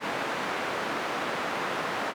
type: band-pass noise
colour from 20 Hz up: white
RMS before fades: -31 dBFS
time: 0-2.14 s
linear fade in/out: 50 ms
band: 220 to 1500 Hz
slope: 12 dB/octave
effects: none